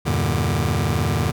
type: chord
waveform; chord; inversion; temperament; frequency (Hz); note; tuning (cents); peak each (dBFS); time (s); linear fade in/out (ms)
sawtooth; E half-diminished seventh; none; just; 82.41 / 98.89 / 118.67 / 148.33; E2 / G2 / Bb2 / D3; 0 / +16 / +31 / +18; -20; 0.05-1.32; 20
effects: none